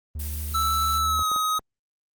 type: tone with vibrato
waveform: triangle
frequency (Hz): 75.3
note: D2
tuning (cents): +44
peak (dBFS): -27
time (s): 0.15-1.23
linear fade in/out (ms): 5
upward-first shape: square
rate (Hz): 8.9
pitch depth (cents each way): 15
type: noise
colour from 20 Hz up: blue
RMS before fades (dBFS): -36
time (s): 0.19-0.99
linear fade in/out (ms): 10
type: tone with pitch glide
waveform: square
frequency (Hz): 1318.5 to 1261.1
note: E6 to D#6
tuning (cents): 0 to +23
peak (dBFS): -22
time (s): 0.54-1.59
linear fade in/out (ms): 10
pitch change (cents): -77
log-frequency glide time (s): 0.99-1.29
type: clicks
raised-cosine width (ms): 1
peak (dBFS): -24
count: 4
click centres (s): 1.193 / 1.316 / 1.362 / 1.593
effects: Opus 32 kbps

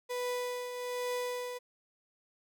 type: tone with tremolo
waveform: 35% pulse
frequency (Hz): 493.9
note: B4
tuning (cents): 0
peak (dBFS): -30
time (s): 0.09-1.59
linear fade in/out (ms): 20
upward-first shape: triangle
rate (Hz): 1.2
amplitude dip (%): 55
effects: none

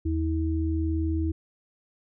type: tone pair together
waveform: sine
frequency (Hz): 80.3 / 322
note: E2 / E4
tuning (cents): -45 / -41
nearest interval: 2 octaves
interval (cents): 2404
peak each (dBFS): -25 / -28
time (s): 0.05-1.32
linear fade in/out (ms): 10
effects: none

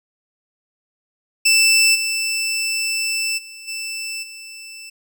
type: tone with level steps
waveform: 20% pulse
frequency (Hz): 2652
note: E7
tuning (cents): +10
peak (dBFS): -7 / -15 / -31 / -21 / -30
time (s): 1.45-4.9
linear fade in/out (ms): 10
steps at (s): 1.94 / 3.37 / 3.67 / 4.22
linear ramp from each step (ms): 20
effects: none

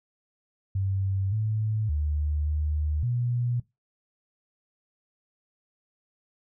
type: tone with pitch steps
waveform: sine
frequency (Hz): 96.6 / 108.4 / 74.7 / 75.7 / 121.3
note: G2 / A2 / D2 / D#2 / B2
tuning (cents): -25 / -25 / +30 / -47 / -31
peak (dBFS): -24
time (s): 0.75-3.6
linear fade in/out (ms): 5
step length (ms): 570
effects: noise-tail reverb RT60 0.2 s tail -19 dB re dry

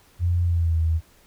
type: tone with pitch glide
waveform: sine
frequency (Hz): 87.31 to 80.99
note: F2 to E2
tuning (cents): 0 to -30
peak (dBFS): -18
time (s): 0.19-1.01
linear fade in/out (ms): 50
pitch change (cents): -130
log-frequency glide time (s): 0.43-0.79
effects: pink hiss -56 dBFS RMS until 1.26 s

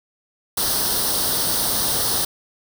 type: noise with comb filter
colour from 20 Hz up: white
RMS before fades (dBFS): -21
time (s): 0.57-2.25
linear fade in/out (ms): 5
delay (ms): 0.21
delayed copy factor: +0.75
effects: none

